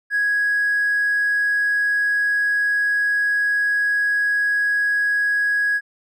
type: tone with hard clipping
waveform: sine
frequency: 1661.2 Hz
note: G#6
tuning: in tune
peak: -17 dBFS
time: 0.1-5.81 s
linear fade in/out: 50 ms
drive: 1 dB
effects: none